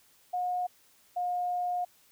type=tone pair in turn; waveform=sine; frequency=721 / 714.8 Hz; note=F#5 / F5; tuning=-45 / +40 cents; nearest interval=unison; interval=15 cents; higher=first; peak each=-28 dBFS; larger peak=neither; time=0.33-0.67 / 1.16-1.85 s; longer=second; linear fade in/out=10 ms; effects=white hiss -63 dBFS RMS until 2.11 s